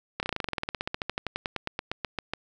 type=slowing click train; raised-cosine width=0.3 ms; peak=-13 dBFS; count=30; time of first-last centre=0.2-2.336 s; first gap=29 ms; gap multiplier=1.06; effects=none